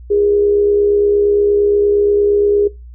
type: tone with amplitude modulation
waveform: sine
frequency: 409.7 Hz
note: G#4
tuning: 24 cents flat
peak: -8 dBFS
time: 0.1-2.68 s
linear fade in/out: 10 ms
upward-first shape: sine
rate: 68.6 Hz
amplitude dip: 45%
effects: noise-tail reverb RT60 0.2 s tail -19 dB re dry + added 60 Hz sine -32 dBFS peak until 2.94 s